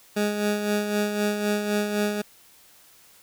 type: tone with tremolo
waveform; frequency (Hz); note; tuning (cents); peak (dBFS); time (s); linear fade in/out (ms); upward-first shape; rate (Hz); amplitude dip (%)
20% pulse; 207.7; G#3; 0; -16; 0.16-2.22; 10; sine; 3.9; 50
effects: white hiss -54 dBFS RMS until 3.22 s